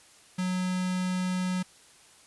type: tone with notch filter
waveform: square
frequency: 183.6 Hz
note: F#3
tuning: 13 cents flat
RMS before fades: -29 dBFS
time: 0.38-1.63 s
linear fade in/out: 10 ms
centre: 620 Hz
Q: 1.5
effects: white hiss -56 dBFS RMS until 2.26 s + resampled to 24000 Hz